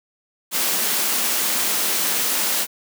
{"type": "high-pass noise", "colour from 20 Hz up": "white", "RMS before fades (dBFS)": -21, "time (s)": [0.51, 2.67], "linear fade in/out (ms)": 50, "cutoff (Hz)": 170, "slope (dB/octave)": 96, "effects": []}